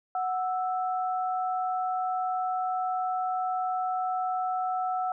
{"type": "tone pair together", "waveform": "sine", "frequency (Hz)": [740, 1318.5], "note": ["F#5", "E6"], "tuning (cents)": [0, 0], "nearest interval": "minor seventh", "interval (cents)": 1000, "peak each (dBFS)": [-27, -34], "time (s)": [0.15, 5.12], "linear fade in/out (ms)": 2, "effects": []}